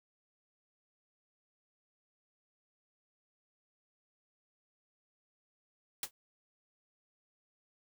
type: noise with exponential decay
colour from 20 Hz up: white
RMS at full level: -32 dBFS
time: 6.03-6.11 s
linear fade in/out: 2 ms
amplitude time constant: 16 ms
effects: none